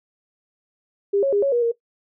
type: tone with pitch steps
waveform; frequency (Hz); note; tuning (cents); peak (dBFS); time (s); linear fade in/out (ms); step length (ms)
sine; 400.9 / 549 / 406.7 / 554 / 479.2 / 465.9; G4 / C#5 / G#4 / C#5 / A#4 / A#4; +39 / -17 / -36 / -1 / +48 / -1; -16; 1.13-1.718; 10; 98
effects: noise-tail reverb RT60 0.1 s tail -18 dB re dry